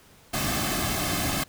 pink noise with comb filter, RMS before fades -27 dBFS, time 0.33-1.44 s, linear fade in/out 10 ms, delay 2.1 ms, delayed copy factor -0.7, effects pink hiss -55 dBFS RMS until 1.48 s

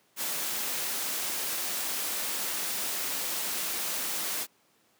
white noise, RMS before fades -32 dBFS, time 0.16-4.47 s, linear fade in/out 50 ms, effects pink hiss -66 dBFS RMS until 4.99 s + high-pass 200 Hz 12 dB/octave

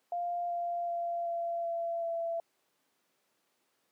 sine tone with pitch steps, 698.5 / 692.9 / 687.3 / 681.8 / 676.3 / 670.8 Hz, F5 / F5 / F5 / F5 / E5 / E5, 0 / -14 / -28 / -42 / +44 / +30 cents, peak -31 dBFS, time 0.12-2.4 s, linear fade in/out 2 ms, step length 380 ms, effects pink hiss -75 dBFS RMS until 3.91 s + high-pass 300 Hz 12 dB/octave

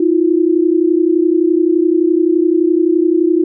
sine tone pair together, 321.3 / 353 Hz, E4 / F4, -44 / +19 cents, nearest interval major second, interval 163 cents, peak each -12 dBFS, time 0-3.44 s, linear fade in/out 5 ms, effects none

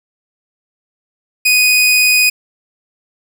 sawtooth tone, 2489 Hz, D#7, in tune, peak -5 dBFS, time 1.45-2.3 s, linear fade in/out 10 ms, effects none

